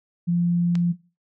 sine tone, 173.3 Hz, F3, 13 cents flat, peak -18 dBFS, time 0.27-0.93 s, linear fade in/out 20 ms
click, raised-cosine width 0.2 ms, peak -18 dBFS, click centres 0.754 s
effects noise-tail reverb RT60 0.3 s tail -17 dB re dry

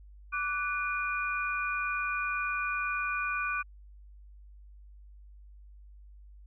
sine tone cluster, 1162 / 1484 / 2434 Hz, D6 / F#6 / D#7, -19 / +5 / -39 cents, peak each -34 / -33 / -34 dBFS, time 0.32-3.63 s, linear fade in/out 20 ms, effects added 50 Hz sine -49 dBFS peak until 6.46 s

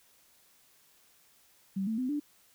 sine tone with pitch steps, 193.3 / 222 / 255.1 / 293 Hz, G3 / A3 / C4 / D4, -24 / +16 / -44 / -4 cents, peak -29 dBFS, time 1.76-2.2 s, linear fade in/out 10 ms, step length 110 ms, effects white hiss -64 dBFS RMS until 2.54 s

